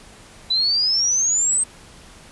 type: exponential sweep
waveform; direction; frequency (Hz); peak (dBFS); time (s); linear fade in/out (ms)
sine; up; 3947 to 8410; -16; 0.5-1.64; 10
effects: pink hiss -45 dBFS RMS until 2.31 s + resampled to 24000 Hz